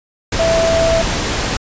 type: tone in noise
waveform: sine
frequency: 659.3 Hz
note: E5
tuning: in tune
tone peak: -12 dBFS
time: 0.39-1.02 s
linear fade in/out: 5 ms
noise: pink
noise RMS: -18 dBFS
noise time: 0.32-1.57 s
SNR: +3 dB
effects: resampled to 16000 Hz